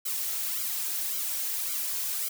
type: noise with flanger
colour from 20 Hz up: blue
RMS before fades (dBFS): -31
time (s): 0.05-2.29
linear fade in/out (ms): 10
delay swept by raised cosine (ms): 1.1 to 3.5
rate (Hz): 1.8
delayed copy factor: -0.95
effects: none